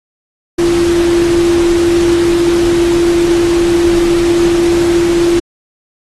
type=tone in noise; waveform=sine; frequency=342.7 Hz; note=F4; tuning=33 cents flat; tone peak=-8 dBFS; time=0.58-5.4 s; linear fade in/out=10 ms; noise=pink; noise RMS=-21 dBFS; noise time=0.58-5.4 s; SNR=+10 dB; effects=low-pass 9000 Hz 12 dB/octave + AAC 32 kbps